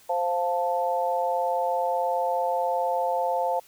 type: chord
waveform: sine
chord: F major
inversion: second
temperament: equal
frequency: 523.3 / 698.5 / 880 Hz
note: C5 / F5 / A5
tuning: 0 / 0 / 0 cents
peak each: -27 dBFS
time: 0.09-3.6 s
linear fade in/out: 10 ms
effects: white hiss -55 dBFS RMS until 3.67 s